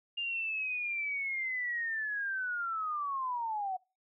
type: linear sweep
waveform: sine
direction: down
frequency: 2818 to 730 Hz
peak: -32 dBFS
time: 0.17-3.77 s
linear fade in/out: 10 ms
effects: noise-tail reverb RT60 0.3 s tail -25 dB re dry